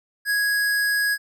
square tone, 1661.2 Hz, G#6, in tune, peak -20 dBFS, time 0.25-1.18 s, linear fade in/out 50 ms, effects none

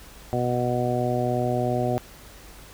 harmonic tone, 123 Hz, B2, 7 cents flat, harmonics 1 / 2 / 3 / 4 / 5 / 6, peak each -27 / -29 / -29 / -32 / -28 / -29 dBFS, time 0.33-1.98 s, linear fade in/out 0 ms, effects added 50 Hz sine -49 dBFS peak until 2.73 s + pink hiss -47 dBFS RMS until 2.73 s

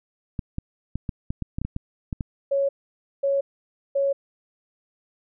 clicks, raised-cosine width 5 ms, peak -15 dBFS, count 12, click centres 0.392 / 0.584 / 0.956 / 1.092 / 1.305 / 1.423 / 1.585 / 1.616 / 1.65 / 1.764 / 2.128 / 2.208 s
sine tone bursts, 554.4 Hz, C#5, in tune, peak -19 dBFS, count 3, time 2.51-4.13 s, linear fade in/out 10 ms, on 180 ms, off 540 ms
effects none

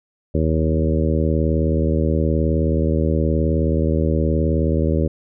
harmonic tone with a mistuned harmonic, 79 Hz, D#2, 27 cents sharp, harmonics 1 / 2 / 3 / 4 / 5 / 6 / 7, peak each -19 / -22 / -24 / -25 / -26 / -27 / -27 dBFS, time 0.34-5.08 s, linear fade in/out 10 ms, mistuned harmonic 1, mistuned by -24 cents, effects none

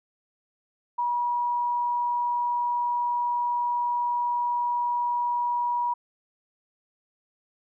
sine tone, 964 Hz, B5, 42 cents flat, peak -23 dBFS, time 0.98-5.94 s, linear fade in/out 10 ms, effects none

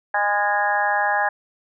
harmonic tone with a mistuned harmonic, 204.8 Hz, G#3, 24 cents flat, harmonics 3 / 4 / 5 / 6 / 7 / 8 / 9, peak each -28 / -21 / -28 / -33 / -32 / -22 / -31 dBFS, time 0.14-1.29 s, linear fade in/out 5 ms, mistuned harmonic 8, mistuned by +19 cents, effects none

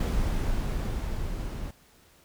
brown noise with level ramp, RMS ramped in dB -25 to -34 dBFS, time 0-1.71 s, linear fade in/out 5 ms, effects pink hiss -59 dBFS RMS until 2.24 s

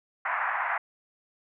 pink band-pass noise, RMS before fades -29 dBFS, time 0.25-0.78 s, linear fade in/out 5 ms, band 740 to 2100 Hz, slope 48 dB/octave, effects none

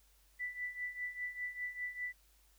sine tone with tremolo, 1979 Hz, B6, 3 cents sharp, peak -35 dBFS, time 0.39-2.13 s, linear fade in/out 20 ms, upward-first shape triangle, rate 5 Hz, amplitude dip 85%, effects added 50 Hz sine -67 dBFS peak until 2.58 s + white hiss -70 dBFS RMS until 2.58 s

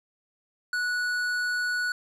sine tone with tanh clipping, 1471 Hz, F#6, 11 cents flat, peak -27 dBFS, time 0.73-1.92 s, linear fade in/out 2 ms, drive 12 dB, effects none

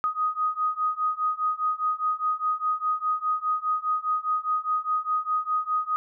sine beating tone pair, 1246 / 1250.9 Hz, D#6 / D#6, +2 / +9 cents, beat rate 4.9 Hz, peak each -27 / -26 dBFS, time 0.04-5.96 s, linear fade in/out 0 ms, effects none

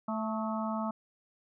harmonic tone with a mistuned harmonic, 220 Hz, A3, in tune, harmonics 1 / 3 / 4 / 5 / 6, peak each -33 / -38 / -39 / -40 / -41 dBFS, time 0.08-0.91 s, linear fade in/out 5 ms, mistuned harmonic 6, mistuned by -45 cents, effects none

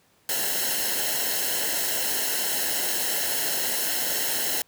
white noise with comb filter, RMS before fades -26 dBFS, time 0.29-4.62 s, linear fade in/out 2 ms, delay 0.84 ms, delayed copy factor -0.75, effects pink hiss -62 dBFS RMS until 4.67 s + high-pass 100 Hz 12 dB/octave

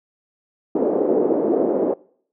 white band-pass noise, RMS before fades -19 dBFS, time 0.75-1.94 s, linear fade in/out 5 ms, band 290 to 490 Hz, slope 24 dB/octave, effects noise-tail reverb RT60 0.6 s tail -24 dB re dry

